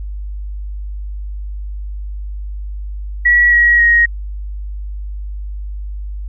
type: tone with pitch steps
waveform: sine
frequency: 1930 / 1905.6 / 1881.6 Hz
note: B6 / A#6 / A#6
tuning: -40 / +38 / +16 cents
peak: -7 dBFS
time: 3.25-4.06 s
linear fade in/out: 10 ms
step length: 270 ms
effects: added 50 Hz sine -22 dBFS peak until 6.28 s